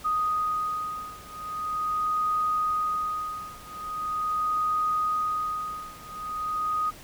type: beating tone pair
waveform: sine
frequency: 1244.5 / 1244.92 Hz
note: D#6 / D#6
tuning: 0 / +1 cents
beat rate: 0.42 Hz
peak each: -28 / -29 dBFS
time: 0.04-6.91 s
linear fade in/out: 20 ms
effects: pink hiss -47 dBFS RMS until 7.03 s